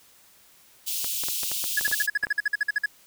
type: high-pass noise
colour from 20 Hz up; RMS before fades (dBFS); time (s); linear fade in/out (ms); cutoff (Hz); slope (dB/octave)
white; -29; 0.86-2.07; 20; 2700; 48
type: clicks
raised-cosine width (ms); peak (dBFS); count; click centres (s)
0.5; -21; 11; 1.045 / 1.237 / 1.285 / 1.433 / 1.516 / 1.641 / 1.811 / 1.88 / 1.915 / 2.236 / 2.269
type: tone bursts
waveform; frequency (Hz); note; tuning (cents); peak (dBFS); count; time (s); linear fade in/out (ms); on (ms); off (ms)
triangle; 1684; G#6; +24; -18; 15; 1.77-2.86; 5; 26; 50
effects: white hiss -56 dBFS RMS until 3.06 s